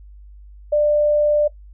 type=tone; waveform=sine; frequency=594 Hz; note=D5; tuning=20 cents sharp; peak=-13 dBFS; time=0.72-1.48 s; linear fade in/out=10 ms; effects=noise-tail reverb RT60 0.1 s tail -18 dB re dry + added 50 Hz sine -39 dBFS peak until 1.73 s